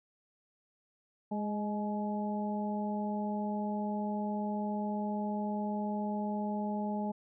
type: harmonic tone with a mistuned harmonic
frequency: 207.7 Hz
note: G#3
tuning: in tune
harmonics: 1 / 2 / 3 / 4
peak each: -33 / -43 / -41 / -39 dBFS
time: 1.31-7.12 s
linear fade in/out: 10 ms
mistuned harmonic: 4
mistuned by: +30 cents
effects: none